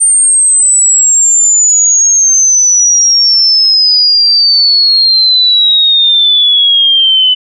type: exponential sweep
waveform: sine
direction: down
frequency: 8870 to 3000 Hz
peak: -4 dBFS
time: 0-7.35 s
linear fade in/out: 20 ms
effects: none